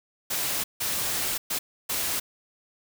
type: noise bursts at uneven times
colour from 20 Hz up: white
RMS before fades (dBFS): -28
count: 4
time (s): 0.3-0.64 / 0.8-1.38 / 1.5-1.59 / 1.89-2.2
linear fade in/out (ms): 10
effects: none